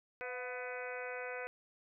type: harmonic tone with a mistuned harmonic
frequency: 250 Hz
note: B3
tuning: 21 cents sharp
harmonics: 2 / 3 / 4 / 5 / 6 / 7 / 8 / 9 / 10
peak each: -43 / -49 / -53 / -54 / -46 / -55 / -49 / -51 / -50 dBFS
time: 0.21-1.47 s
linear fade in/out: 0 ms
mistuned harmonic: 3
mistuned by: -56 cents
effects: none